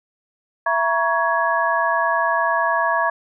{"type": "tone cluster", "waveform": "sine", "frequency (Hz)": [668, 948, 1117, 1670], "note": ["E5", "A#5", "C#6", "G#6"], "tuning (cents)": [23, 29, 13, 9], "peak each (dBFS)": -22, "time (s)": [0.66, 3.1], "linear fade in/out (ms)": 5, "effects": []}